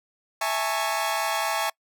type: chord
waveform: sawtooth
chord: A major seventh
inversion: second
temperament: equal with one note detuned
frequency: 659.3 / 830.6 / 894.9 / 1108.7 Hz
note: E5 / G#5 / A5 / C#6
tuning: 0 / 0 / +29 / 0 cents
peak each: -26 / -25 / -27 / -26 dBFS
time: 0.41-1.7 s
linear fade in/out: 5 ms
effects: noise-tail reverb RT60 0.1 s tail -26 dB re dry